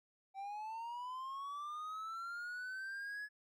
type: linear sweep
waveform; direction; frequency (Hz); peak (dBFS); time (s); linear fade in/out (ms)
triangle; up; 769 to 1700; -40; 0.34-3.29; 50
effects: none